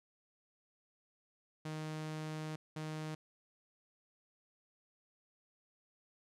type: tone bursts at uneven times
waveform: sawtooth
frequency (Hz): 155.56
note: D#3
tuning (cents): 0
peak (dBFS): -36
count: 2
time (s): 1.65-2.56 / 2.76-3.15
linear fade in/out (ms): 5
effects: low-pass 9000 Hz 12 dB/octave